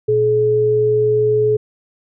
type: tone pair together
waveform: sine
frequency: 119.6 / 426.2 Hz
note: A#2 / G#4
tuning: +45 / +45 cents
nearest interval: octave + minor seventh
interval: 2200 cents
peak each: -22 / -12 dBFS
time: 0.08-1.57 s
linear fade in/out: 10 ms
effects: none